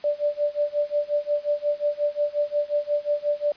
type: tone with tremolo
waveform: sine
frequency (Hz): 587.3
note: D5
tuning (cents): 0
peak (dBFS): -18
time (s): 0.04-3.52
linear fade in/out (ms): 2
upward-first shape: sine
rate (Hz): 5.6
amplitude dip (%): 95
effects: white hiss -50 dBFS RMS until 3.56 s + resampled to 11025 Hz